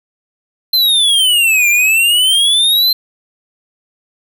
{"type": "exponential two-way sweep", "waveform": "square", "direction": "down then up", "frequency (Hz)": [4142, 2362, 4142], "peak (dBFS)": -9, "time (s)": [0.73, 2.93], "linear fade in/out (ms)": 5, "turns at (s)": 1.69, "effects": []}